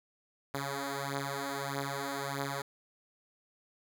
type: beating tone pair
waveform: 5% pulse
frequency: 138.59 / 140.19 Hz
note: C#3 / C#3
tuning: 0 / +20 cents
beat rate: 1.6 Hz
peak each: -25 / -27 dBFS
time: 0.54-2.62 s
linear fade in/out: 5 ms
effects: none